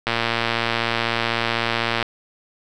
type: click train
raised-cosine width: 0.3 ms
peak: -4 dBFS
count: 228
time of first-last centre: 0.07-2.027 s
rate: 116 Hz
effects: none